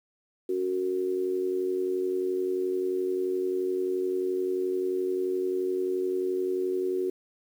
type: tone with amplitude modulation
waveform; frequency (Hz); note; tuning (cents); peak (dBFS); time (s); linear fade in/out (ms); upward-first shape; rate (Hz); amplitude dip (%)
sine; 370; F#4; 0; -22; 0.49-7.1; 5; sine; 91.5; 70
effects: 9-bit